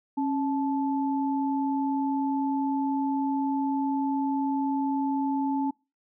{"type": "tone pair together", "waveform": "sine", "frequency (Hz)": [273.6, 870.1], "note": ["C#4", "A5"], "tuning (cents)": [-23, -20], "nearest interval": "octave + minor sixth", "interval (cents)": 2003, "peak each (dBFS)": [-25, -30], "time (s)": [0.17, 5.71], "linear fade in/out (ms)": 10, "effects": ["noise-tail reverb RT60 0.3 s tail -26 dB re dry"]}